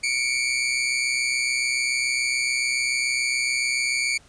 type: tone pair together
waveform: sawtooth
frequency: 2217 / 2344 Hz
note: C#7 / D7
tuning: 0 / -4 cents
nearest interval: minor second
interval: 96 cents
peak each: -21 dBFS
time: 0.03-4.18 s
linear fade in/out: 10 ms
effects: pink hiss -54 dBFS RMS until 4.28 s + resampled to 22050 Hz